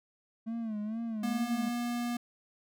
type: tone with vibrato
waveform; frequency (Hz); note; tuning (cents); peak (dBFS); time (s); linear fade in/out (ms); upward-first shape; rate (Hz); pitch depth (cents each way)
triangle; 220; A3; 0; -31; 0.46-1.7; 20; sine; 2.2; 94
type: tone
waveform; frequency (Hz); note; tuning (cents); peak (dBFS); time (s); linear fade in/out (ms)
square; 239.8; A#3; +49; -32; 1.23-2.17; 5
effects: none